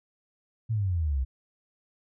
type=exponential sweep; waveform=sine; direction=down; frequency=116.54 to 62.2 Hz; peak=-24 dBFS; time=0.69-1.25 s; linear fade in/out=20 ms; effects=none